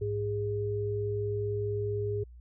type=tone pair together; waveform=sine; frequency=104.45 / 411.2 Hz; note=G#2 / G#4; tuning=+10 / -17 cents; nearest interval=2 octaves; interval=2373 cents; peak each=-32 / -31 dBFS; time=0.01-2.24 s; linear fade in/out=10 ms; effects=added 60 Hz sine -47 dBFS peak until 2.4 s